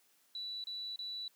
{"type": "tone bursts", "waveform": "sine", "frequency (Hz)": 3951, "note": "B7", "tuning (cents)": 0, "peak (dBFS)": -39, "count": 3, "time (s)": [0.35, 1.28], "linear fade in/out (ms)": 2, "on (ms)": 290, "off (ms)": 30, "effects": ["white hiss -70 dBFS RMS until 1.35 s", "high-pass 200 Hz 12 dB/octave"]}